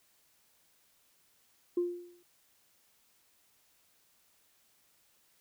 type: tone with exponential decay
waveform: sine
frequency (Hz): 351.1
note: F4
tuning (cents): +9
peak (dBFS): -24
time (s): 1.77-2.23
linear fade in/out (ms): 5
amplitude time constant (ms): 99
effects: tanh soft clip ceiling -22 dBFS + white hiss -69 dBFS RMS until 5.4 s